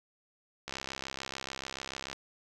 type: click train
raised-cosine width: 0.2 ms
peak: -20 dBFS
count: 98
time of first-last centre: 0.68-2.13 s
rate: 66.9 Hz
effects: none